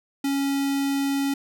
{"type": "tone with notch filter", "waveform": "square", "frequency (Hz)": 277.2, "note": "C#4", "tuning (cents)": 0, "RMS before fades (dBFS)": -24, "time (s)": [0.24, 1.34], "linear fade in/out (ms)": 5, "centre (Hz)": 1100, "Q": 1.5, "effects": []}